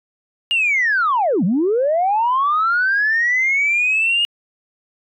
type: linear two-way sweep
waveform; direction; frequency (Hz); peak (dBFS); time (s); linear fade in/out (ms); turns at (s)
sine; down then up; 2870 to 161.1 to 2870; -13; 0.51-4.25; 0; 1.44
effects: tanh soft clip ceiling -10 dBFS